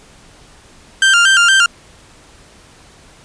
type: tone with vibrato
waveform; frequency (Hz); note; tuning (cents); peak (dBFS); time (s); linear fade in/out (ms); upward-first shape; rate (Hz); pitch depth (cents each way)
30% pulse; 1480; F#6; 0; -5; 1.02-1.66; 2; square; 4.3; 99
effects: pink hiss -44 dBFS RMS until 3.24 s + resampled to 22050 Hz